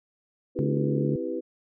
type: chord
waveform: sine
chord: C major seventh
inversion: none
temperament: equal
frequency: 261.6 / 329.6 / 392 / 493.9 Hz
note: C4 / E4 / G4 / B4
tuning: 0 / 0 / 0 / 0 cents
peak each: -36 / -32 / -34 / -33 dBFS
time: 0.55-1.41 s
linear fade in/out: 20 ms
type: harmonic tone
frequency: 71.6 Hz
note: D2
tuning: 43 cents flat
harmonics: 2 / 3 / 4 / 5 / 6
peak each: -26 / -30 / -32 / -34 / -36 dBFS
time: 0.59-1.16 s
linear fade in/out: 0 ms
effects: none